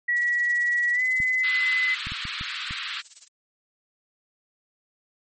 sine tone with pitch glide, 1930 to 2026 Hz, B6 to B6, -40 to +44 cents, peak -20 dBFS, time 0.08-1.95 s, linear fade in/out 10 ms, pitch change +84 cents, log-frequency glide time 0.93-1.02 s
violet noise with tremolo, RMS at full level -35 dBFS, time 0.16-3.28 s, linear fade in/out 5 ms, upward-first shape sine, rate 18 Hz, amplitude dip 90%
clicks, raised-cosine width 5 ms, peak -24 dBFS, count 6, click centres 1.202 / 2.07 / 2.12 / 2.253 / 2.411 / 2.709 s
white band-pass noise, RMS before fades -33 dBFS, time 1.43-3.02 s, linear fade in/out 20 ms, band 1200 to 4200 Hz, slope 48 dB/octave
effects MP3 32 kbps

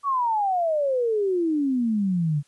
sine exponential sweep, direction down, 1152 to 140.5 Hz, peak -20 dBFS, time 0.03-2.43 s, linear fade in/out 50 ms, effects white hiss -63 dBFS RMS until 2.47 s + resampled to 24000 Hz

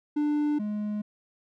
triangle tone pair in turn, 296.5 / 209.7 Hz, D4 / G#3, +17 / +17 cents, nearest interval tritone, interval 600 cents, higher first, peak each -21 / -26 dBFS, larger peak first, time 0.16-0.59 / 0.59-1.02 s, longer neither, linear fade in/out 10 ms, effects none

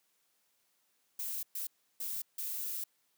violet noise bursts at uneven times, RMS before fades -38 dBFS, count 4, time 1.19-1.43 / 1.55-1.67 / 2-2.22 / 2.38-2.84 s, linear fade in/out 5 ms, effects white hiss -75 dBFS RMS until 3.17 s + high-pass 150 Hz 12 dB/octave

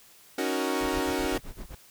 sawtooth chord, D# minor seventh, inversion third, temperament equal, 277.2 / 311.1 / 370 / 466.2 Hz, C#4 / D#4 / F#4 / A#4, 0 / 0 / 0 / 0 cents, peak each -27 / -29 / -27 / -30 dBFS, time 0.38-1.38 s, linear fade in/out 5 ms
brown noise with tremolo, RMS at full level -35 dBFS, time 0.81-1.75 s, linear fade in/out 2 ms, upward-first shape sine, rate 7.8 Hz, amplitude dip 100%
effects white hiss -55 dBFS RMS until 1.9 s

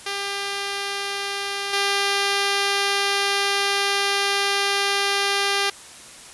5% pulse tone with level steps, 399 Hz, G4, 31 cents sharp, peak -14 / -8 dBFS, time 0.06-5.7 s, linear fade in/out 5 ms, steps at 1.73 s, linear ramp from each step 5 ms, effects white hiss -42 dBFS RMS until 6.33 s + resampled to 24000 Hz

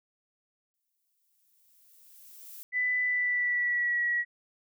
violet noise with exponential growth, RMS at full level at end -44 dBFS, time 0.74-2.63 s, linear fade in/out 0 ms, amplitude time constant 410 ms
sine tone with pitch glide, 1994 to 1920.5 Hz, B6 to B6, +16 to -49 cents, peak -25 dBFS, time 2.72-4.25 s, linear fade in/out 50 ms, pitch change -65 cents, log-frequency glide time 3.02-4.02 s
effects none

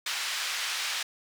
white band-pass noise, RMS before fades -32 dBFS, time 0.06-1.03 s, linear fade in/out 5 ms, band 1300 to 4500 Hz, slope 12 dB/octave, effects none

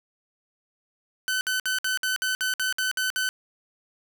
sawtooth tone bursts, 1516 Hz, F#6, 42 cents sharp, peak -20 dBFS, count 11, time 1.28-3.29 s, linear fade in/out 0 ms, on 130 ms, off 58 ms, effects none

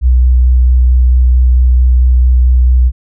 sine tone with vibrato, 62.3 Hz, B1, 16 cents sharp, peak -4 dBFS, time 0.01-2.92 s, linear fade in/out 50 ms, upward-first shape square, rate 4.5 Hz, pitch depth 10 cents each way, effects none

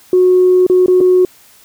sine tone with dropouts, 365.9 Hz, F#4, 19 cents flat, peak -5 dBFS, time 0.13-1.25 s, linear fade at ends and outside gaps 2 ms, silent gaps 0.666-0.698 / 0.861-0.881 / 1.005-1.01 s, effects tanh soft clip ceiling -1 dBFS + white hiss -45 dBFS RMS until 1.64 s

